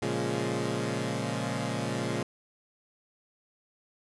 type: chord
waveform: 15% pulse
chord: Bb minor seventh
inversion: none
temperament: equal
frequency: 116.54 / 138.59 / 174.61 / 207.7 Hz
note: Bb2 / Db3 / F3 / Ab3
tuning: 0 / 0 / 0 / 0 cents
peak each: -27 / -28 / -30 / -29 dBFS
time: 0.02-2.23 s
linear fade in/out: 5 ms
effects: resampled to 24000 Hz